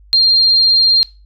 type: tone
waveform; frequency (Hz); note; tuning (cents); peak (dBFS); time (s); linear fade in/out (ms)
sine; 4195; C8; +4; -7; 0.13-1.03; 0
effects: noise-tail reverb RT60 0.3 s tail -19 dB re dry + added 50 Hz sine -41 dBFS peak until 1.25 s